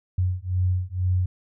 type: beating tone pair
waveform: sine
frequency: 90.4 / 92.5 Hz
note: F#2 / F#2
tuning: -40 / 0 cents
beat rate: 2.1 Hz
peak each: -24 dBFS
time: 0.18-1.26 s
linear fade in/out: 5 ms
effects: none